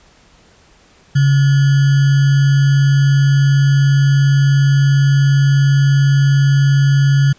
sine tone with sample-and-hold, 138.59 Hz, C#3, in tune, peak -8 dBFS, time 1.15-7.33 s, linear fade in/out 10 ms, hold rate 1575 Hz, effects pink hiss -49 dBFS RMS until 7.38 s + resampled to 16000 Hz

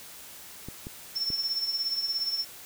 clicks, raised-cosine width 3 ms, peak -25 dBFS, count 3, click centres 0.686 / 0.869 / 1.303 s
sine tone with tremolo, 5400 Hz, E8, 41 cents sharp, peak -24 dBFS, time 1.15-2.45 s, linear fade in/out 20 ms, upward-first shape triangle, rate 17 Hz, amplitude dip 70%
effects white hiss -46 dBFS RMS until 2.65 s

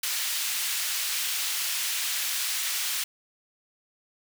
pink high-pass noise, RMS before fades -29 dBFS, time 0.03-3.04 s, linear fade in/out 5 ms, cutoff 2500 Hz, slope 12 dB/octave, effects none

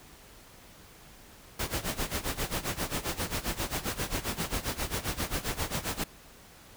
pink noise with tremolo, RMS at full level -30 dBFS, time 1.59-6.04 s, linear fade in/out 5 ms, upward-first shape sine, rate 7.5 Hz, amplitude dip 85%, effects pink hiss -53 dBFS RMS until 6.76 s

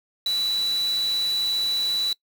sine tone in noise, 3951 Hz, B7, in tune, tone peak -21 dBFS, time 0.26-2.13 s, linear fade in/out 2 ms, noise white, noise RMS -37 dBFS, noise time 0.26-2.13 s, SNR +13 dB, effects noise-tail reverb RT60 0.1 s tail -23 dB re dry

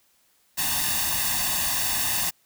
white noise with comb filter, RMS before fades -25 dBFS, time 0.57-2.31 s, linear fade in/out 20 ms, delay 1.1 ms, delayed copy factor +0.9, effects white hiss -64 dBFS RMS until 2.45 s

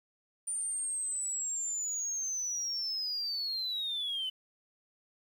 sine linear sweep, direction down, 9150 to 3000 Hz, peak -31 dBFS, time 0.47-4.3 s, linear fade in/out 10 ms, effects tanh soft clip ceiling -28 dBFS + 10-bit

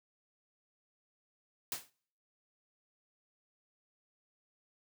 white noise with exponential decay, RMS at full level -34 dBFS, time 1.72-1.9 s, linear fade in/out 1 ms, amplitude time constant 39 ms, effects noise-tail reverb RT60 0.6 s tail -26 dB re dry + high-pass 100 Hz 12 dB/octave

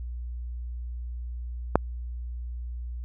click, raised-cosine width 1 ms, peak -3 dBFS, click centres 1.756 s, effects added 60 Hz sine -32 dBFS peak until 3.04 s

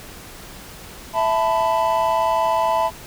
triangle chord, E suspended fourth, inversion none, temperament equal with one note detuned, 659.3 / 880 / 999.2 Hz, E5 / A5 / B5, 0 / 0 / +20 cents, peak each -19 dBFS, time 1.13-2.91 s, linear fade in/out 50 ms, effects pink hiss -39 dBFS RMS until 3.06 s

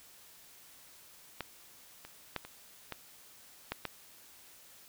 clicks, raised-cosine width 0.3 ms, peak -20 / -30 / -18 / -29 / -22 / -18 / -19 dBFS, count 7, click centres 1.407 / 2.05 / 2.363 / 2.45 / 2.923 / 3.72 / 3.853 s, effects white hiss -57 dBFS RMS until 4.88 s

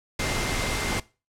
sine tone in noise, 2093 Hz, C7, in tune, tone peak -34 dBFS, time 0.19-1 s, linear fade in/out 5 ms, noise pink, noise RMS -27 dBFS, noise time 0.19-1 s, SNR -10 dB, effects noise-tail reverb RT60 0.3 s tail -20 dB re dry + low-pass 9000 Hz 12 dB/octave

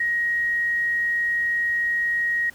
sine tone, 1886 Hz, A#6, 20 cents sharp, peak -20 dBFS, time 0-2.5 s, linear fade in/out 5 ms, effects pink hiss -50 dBFS RMS until 2.54 s

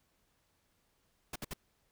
pink noise bursts, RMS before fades -40 dBFS, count 3, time 1.33-1.536 s, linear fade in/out 5 ms, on 28 ms, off 61 ms, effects pink hiss -75 dBFS RMS until 1.91 s

